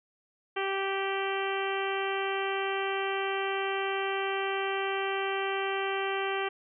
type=harmonic tone; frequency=389.9 Hz; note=G4; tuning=9 cents flat; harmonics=1 / 2 / 3 / 4 / 5 / 6 / 7 / 8; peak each=-32 / -35 / -37 / -38 / -39 / -40 / -40 / -41 dBFS; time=0.56-6.49 s; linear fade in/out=10 ms; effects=none